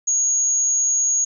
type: tone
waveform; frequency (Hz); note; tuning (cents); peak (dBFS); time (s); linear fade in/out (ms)
sine; 6645; G#8; 0; -16; 0.07-1.25; 10
effects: none